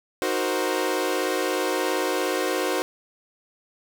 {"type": "chord", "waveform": "sawtooth", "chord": "C half-diminished seventh", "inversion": "first", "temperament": "equal", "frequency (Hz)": [311.1, 370, 466.2, 523.3], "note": ["Eb4", "Gb4", "Bb4", "C5"], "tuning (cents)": [0, 0, 0, 0], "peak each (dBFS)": [-26, -23, -26, -24], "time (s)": [0.22, 2.82], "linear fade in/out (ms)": 0, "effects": []}